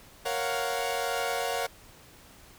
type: chord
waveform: sawtooth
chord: Gb major seventh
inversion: first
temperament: equal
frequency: 466.2 / 554.4 / 698.5 / 740 Hz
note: Bb4 / Db5 / F5 / Gb5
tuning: 0 / 0 / 0 / 0 cents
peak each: -30 dBFS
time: 0.25-1.67 s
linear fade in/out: 10 ms
effects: pink hiss -53 dBFS RMS until 2.58 s